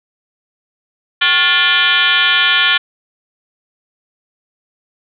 sine tone with frequency modulation, 2400 Hz, D7, 37 cents sharp, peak -9 dBFS, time 1.21-2.78 s, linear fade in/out 10 ms, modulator 326 Hz, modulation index 3.5, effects none

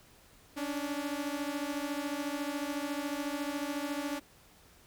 sawtooth beating tone pair, 282.1 / 296.1 Hz, C#4 / D4, +30 / +14 cents, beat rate 14 Hz, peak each -32 / -33 dBFS, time 0.56-4.2 s, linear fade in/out 20 ms, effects pink hiss -60 dBFS RMS until 4.86 s

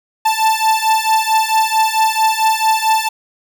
45% pulse beating tone pair, 879 / 883.5 Hz, A5 / A5, -2 / +7 cents, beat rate 4.5 Hz, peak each -15 dBFS, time 0.25-3.09 s, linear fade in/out 10 ms, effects none

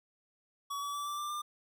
square tone with pitch steps, 1132 / 1144.5 / 1157.1 / 1169.9 / 1182.8 / 1195.9 Hz, C#6 / D6 / D6 / D6 / D6 / D6, +36 / -45 / -26 / -7 / +12 / +31 cents, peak -36 dBFS, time 0.7-1.42 s, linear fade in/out 10 ms, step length 120 ms, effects none

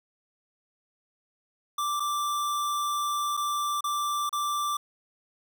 square tone with dropouts, 1174.7 Hz, D6, in tune, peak -27 dBFS, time 1.78-4.77 s, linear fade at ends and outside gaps 5 ms, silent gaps 1.998-2.002 / 3.369-3.373 / 3.808-3.84 / 4.294-4.327 s, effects none

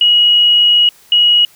sine tone pair in turn, 2903 / 2903 Hz, F#7 / F#7, -34 / -34 cents, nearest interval unison, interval 0 cents, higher neither, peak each -6 dBFS, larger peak neither, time 0.01-0.89 / 1.12-1.45 s, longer first, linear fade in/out 2 ms, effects white hiss -46 dBFS RMS until 1.55 s

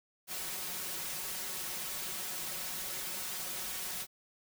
white noise with comb filter, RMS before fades -39 dBFS, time 0.27-4.07 s, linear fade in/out 50 ms, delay 5.4 ms, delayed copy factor +0.9, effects none

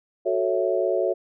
sine chord, F# minor seventh, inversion none, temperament equal, 370 / 440 / 554.4 / 659.3 Hz, F#4 / A4 / C#5 / E5, 0 / 0 / 0 / 0 cents, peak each -25 / -27 / -25 / -26 dBFS, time 0.25-1.14 s, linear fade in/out 20 ms, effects none

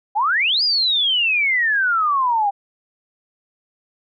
sine exponential two-way sweep, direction up then down, 784 to 5020 to 784 Hz, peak -15 dBFS, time 0.15-2.51 s, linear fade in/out 20 ms, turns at 0.63 s, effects none

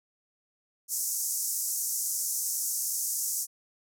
pink band-pass noise, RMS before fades -31 dBFS, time 0.88-3.47 s, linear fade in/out 50 ms, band 5800 to 15000 Hz, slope 48 dB/octave, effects none

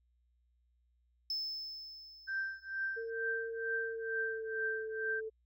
triangle tone with exponential decay, 5250 Hz, E8, 8 cents flat, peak -32 dBFS, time 1.3-3.1 s, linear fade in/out 2 ms, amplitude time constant 390 ms
sine tone with tremolo, 1568 Hz, G6, in tune, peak -32 dBFS, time 2.27-5.21 s, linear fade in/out 20 ms, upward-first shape triangle, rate 2.2 Hz, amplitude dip 100%
sine tone with pitch glide, 455.6 to 439.8 Hz, A#4 to A4, -40 to -1 cents, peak -38 dBFS, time 2.96-5.3 s, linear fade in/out 20 ms, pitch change -61 cents, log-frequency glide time 3.8-4.68 s
effects added 60 Hz sine -70 dBFS peak until 5.45 s

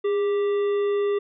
harmonic tone with a mistuned harmonic, 392 Hz, G4, in tune, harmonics 1 / 3 / 5 / 7 / 9, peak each -20 / -36 / -41 / -47 / -47 dBFS, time 0.04-1.19 s, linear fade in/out 10 ms, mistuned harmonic 1, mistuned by +67 cents, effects none

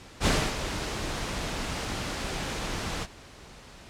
pink noise with ADSR envelope, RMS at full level -22 dBFS, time 0.2-3.07 s, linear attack 57 ms, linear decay 280 ms, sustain -10 dB, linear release 43 ms, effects pink hiss -48 dBFS RMS until 3.89 s + low-pass 7000 Hz 12 dB/octave

